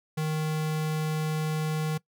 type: tone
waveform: square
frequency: 155.56 Hz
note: D#3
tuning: in tune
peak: -27 dBFS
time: 0.17-1.98 s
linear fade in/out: 10 ms
effects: noise-tail reverb RT60 0.1 s tail -21 dB re dry